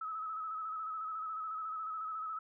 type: tone with vibrato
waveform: sine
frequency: 1288 Hz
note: E6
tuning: 41 cents flat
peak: -37 dBFS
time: 0.01-2.39 s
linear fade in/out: 5 ms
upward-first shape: square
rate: 14 Hz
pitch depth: 33 cents each way
effects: none